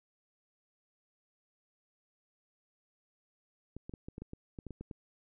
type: clicks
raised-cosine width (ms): 3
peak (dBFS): -30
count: 12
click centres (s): 3.766 / 3.895 / 3.938 / 4.085 / 4.181 / 4.22 / 4.334 / 4.588 / 4.667 / 4.707 / 4.81 / 4.912
effects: none